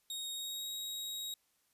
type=tone with pitch glide; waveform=sawtooth; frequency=3749 to 3797 Hz; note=A#7 to A#7; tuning=+9 to +31 cents; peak=-36 dBFS; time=0.1-1.34 s; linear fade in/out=2 ms; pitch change=+22 cents; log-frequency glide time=0.34-0.69 s; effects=white hiss -75 dBFS RMS until 1.73 s + resampled to 32000 Hz